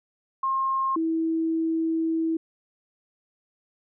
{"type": "tone pair in turn", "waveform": "sine", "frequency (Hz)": [1068, 324.9], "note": ["C6", "E4"], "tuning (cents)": [35, -25], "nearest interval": "octave + major sixth", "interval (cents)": 2060, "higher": "first", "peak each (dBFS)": -22, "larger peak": "neither", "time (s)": [[0.43, 0.96], [0.96, 2.37]], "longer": "second", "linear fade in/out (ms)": 5, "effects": []}